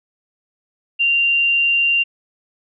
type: tone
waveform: sine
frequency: 2776 Hz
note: F7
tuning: 11 cents flat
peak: -13 dBFS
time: 0.99-2.04 s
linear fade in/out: 20 ms
effects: none